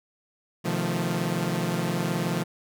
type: chord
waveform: sawtooth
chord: F dominant seventh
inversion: second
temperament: equal with one note detuned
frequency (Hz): 127.83 / 155.56 / 174.61 / 220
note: C3 / Eb3 / F3 / A3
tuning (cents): -40 / 0 / 0 / 0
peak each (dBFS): -29 / -27 / -24 / -29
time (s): 0.64-2.44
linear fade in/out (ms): 20
effects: none